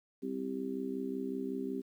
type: harmonic tone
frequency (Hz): 65.41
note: C2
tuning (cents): 0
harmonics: 3 / 4 / 5 / 6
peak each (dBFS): -43 / -37 / -46 / -39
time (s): 0.22-1.82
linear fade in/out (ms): 20
effects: 11-bit